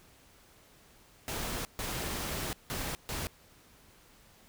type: noise bursts at uneven times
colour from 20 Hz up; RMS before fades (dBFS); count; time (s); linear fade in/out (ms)
pink; -36; 4; 1.28-1.65 / 1.79-2.53 / 2.7-2.95 / 3.09-3.27; 0
effects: pink hiss -60 dBFS RMS until 4.48 s